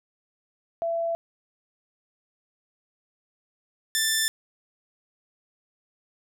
sine / 10% pulse tone pair in turn, 670 / 1770.2 Hz, E5 / A6, +28 / +10 cents, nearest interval octave + perfect fourth, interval 1682 cents, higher second, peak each -24 / -13 dBFS, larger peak second, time 0.82-1.15 / 3.95-4.28 s, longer neither, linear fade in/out 0 ms, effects none

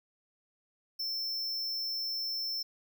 square tone, 5340 Hz, E8, 22 cents sharp, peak -33 dBFS, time 0.99-2.63 s, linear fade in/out 10 ms, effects none

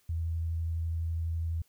sine tone with vibrato, 82.41 Hz, E2, in tune, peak -29 dBFS, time 0.09-1.62 s, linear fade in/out 5 ms, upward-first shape sine, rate 12 Hz, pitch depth 12 cents each way, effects white hiss -69 dBFS RMS until 1.68 s

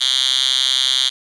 5% pulse tone with high-pass filter, 131 Hz, C3, 2 cents sharp, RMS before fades -17 dBFS, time 0-1.1 s, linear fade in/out 20 ms, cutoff 3300 Hz, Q 6.1, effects resampled to 24000 Hz + 7-bit

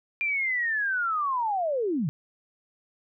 sine linear sweep, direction down, 2400 to 130 Hz, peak -24 dBFS, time 0.21-2.09 s, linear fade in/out 0 ms, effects none

